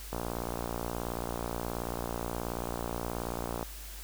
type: click train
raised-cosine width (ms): 1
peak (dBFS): -20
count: 206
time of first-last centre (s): 0.13-3.628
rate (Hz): 58.6
effects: added 50 Hz sine -43 dBFS peak until 4.03 s + white hiss -47 dBFS RMS until 4.03 s